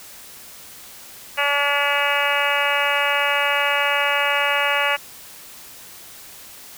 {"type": "harmonic tone", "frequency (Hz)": 285.8, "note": "D4", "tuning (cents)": -47, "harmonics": [2, 3, 4, 5, 6, 7, 8, 9, 10], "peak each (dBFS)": [-26, -26, -26, -26, -26, -26, -26, -26, -26], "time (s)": [1.37, 4.97], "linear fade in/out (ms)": 20, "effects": ["white hiss -41 dBFS RMS until 6.77 s"]}